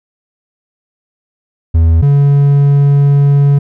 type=tone pair in turn; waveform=triangle; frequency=81.8 / 141.78 Hz; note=E2 / C#3; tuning=-13 / +39 cents; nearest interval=minor seventh; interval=952 cents; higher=second; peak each=-3 dBFS; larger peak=neither; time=1.74-2.02 / 2.02-3.59 s; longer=second; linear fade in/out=10 ms; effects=none